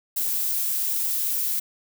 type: noise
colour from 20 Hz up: violet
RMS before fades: -25 dBFS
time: 0.16-1.6 s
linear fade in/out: 10 ms
effects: none